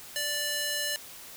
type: tone with high-pass filter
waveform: square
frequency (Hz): 587.3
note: D5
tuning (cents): 0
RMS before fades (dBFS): -31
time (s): 0.16-0.96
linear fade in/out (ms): 0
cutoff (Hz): 1900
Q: 0.55
effects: white hiss -46 dBFS RMS until 1.36 s